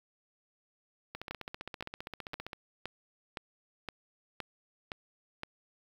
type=two click trains; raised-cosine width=0.3 ms; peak=-24 / -21 dBFS; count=22 / 9; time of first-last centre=1.15-2.532 / 1.31-5.434 s; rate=15.2 / 1.94 Hz; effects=8-bit